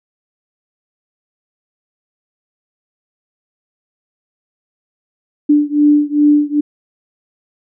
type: beating tone pair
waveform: sine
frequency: 293.7 / 296.2 Hz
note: D4 / D4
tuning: 0 / +15 cents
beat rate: 2.5 Hz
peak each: -11 / -12 dBFS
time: 5.49-6.61 s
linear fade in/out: 10 ms
effects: none